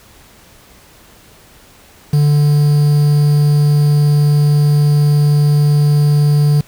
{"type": "tone with quantisation", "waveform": "triangle", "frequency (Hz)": 146.83, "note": "D3", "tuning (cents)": 0, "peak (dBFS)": -6, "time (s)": [2.13, 6.61], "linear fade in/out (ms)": 5, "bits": 5, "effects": ["pink hiss -44 dBFS RMS until 6.67 s"]}